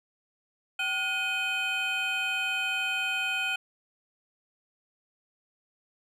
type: tone cluster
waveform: triangle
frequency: 769 / 1442 / 2503 / 3093 Hz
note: G5 / F#6 / D#7 / G7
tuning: -33 / -45 / +10 / -24 cents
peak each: -37 / -31 / -28 / -33 dBFS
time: 0.79-3.56 s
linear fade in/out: 5 ms
effects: none